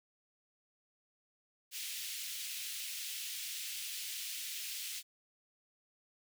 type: high-pass noise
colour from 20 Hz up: pink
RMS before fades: -42 dBFS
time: 1.71-5.03 s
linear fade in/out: 50 ms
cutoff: 2500 Hz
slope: 24 dB/octave
effects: none